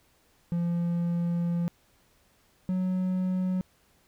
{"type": "tone pair in turn", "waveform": "triangle", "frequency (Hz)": [171.8, 184.72], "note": ["F3", "F#3"], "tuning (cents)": [-28, -3], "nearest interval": "minor second", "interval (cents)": 125, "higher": "second", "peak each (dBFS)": [-23, -23], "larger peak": "neither", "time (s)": [[0.52, 1.68], [2.69, 3.61]], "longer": "first", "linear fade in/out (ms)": 0, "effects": ["pink hiss -65 dBFS RMS until 4.07 s"]}